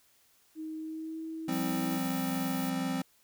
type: tone with pitch glide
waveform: sine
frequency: 315 to 321.6 Hz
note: D#4 to E4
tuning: +21 to -43 cents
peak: -36 dBFS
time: 0.55-2 s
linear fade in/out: 50 ms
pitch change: +36 cents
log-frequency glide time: 0.78-1.22 s
type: chord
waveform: square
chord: F suspended second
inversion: none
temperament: equal with one note detuned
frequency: 173.61 / 196 / 261.6 Hz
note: F3 / G3 / C4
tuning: -10 / 0 / 0 cents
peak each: -37 / -38 / -33 dBFS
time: 1.48-3.02 s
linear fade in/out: 5 ms
type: noise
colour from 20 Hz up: violet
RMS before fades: -43 dBFS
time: 1.52-2.7 s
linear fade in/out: 5 ms
effects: white hiss -66 dBFS RMS until 3.23 s